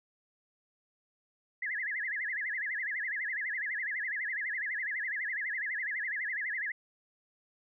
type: tone with vibrato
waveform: sine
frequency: 1864.7 Hz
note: A#6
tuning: in tune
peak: -32 dBFS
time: 1.62-6.72 s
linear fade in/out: 5 ms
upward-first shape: sine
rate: 12 Hz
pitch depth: 210 cents each way
effects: none